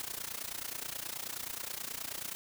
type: noise with amplitude modulation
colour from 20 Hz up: white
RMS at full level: -37 dBFS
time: 0-2.35 s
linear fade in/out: 0 ms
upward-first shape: sine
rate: 29.4 Hz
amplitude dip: 85%
effects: none